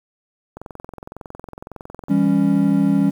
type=click train; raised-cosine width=1 ms; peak=-20 dBFS; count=34; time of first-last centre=0.57-2.084 s; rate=21.8 Hz
type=chord; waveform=triangle; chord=C# diminished; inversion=first; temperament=just; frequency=166.31 / 199.57 / 277.2 Hz; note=E3 / G3 / C#4; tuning=+16 / +31 / 0 cents; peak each=-19 / -15 / -15 dBFS; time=2.09-3.11 s; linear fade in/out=20 ms
effects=8-bit